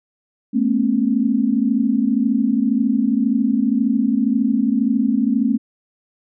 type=tone cluster; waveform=sine; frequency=215.8 / 237.7 / 270.6 Hz; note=A3 / A#3 / C#4; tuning=-33 / +34 / -42 cents; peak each=-19 dBFS; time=0.53-5.58 s; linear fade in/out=20 ms; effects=none